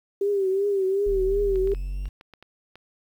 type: tone with vibrato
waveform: sine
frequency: 392.3 Hz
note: G4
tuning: 1 cent sharp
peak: -20 dBFS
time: 0.21-1.74 s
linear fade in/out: 5 ms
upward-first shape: triangle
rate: 2.7 Hz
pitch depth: 84 cents each way
type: exponential sweep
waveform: triangle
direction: up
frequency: 37.44 to 49 Hz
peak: -25 dBFS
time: 1.06-2.09 s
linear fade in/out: 10 ms
type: clicks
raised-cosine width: 0.3 ms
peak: -30 dBFS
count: 9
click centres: 1.558 / 1.674 / 1.718 / 1.748 / 2.056 / 2.211 / 2.337 / 2.426 / 2.756 s
effects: 9-bit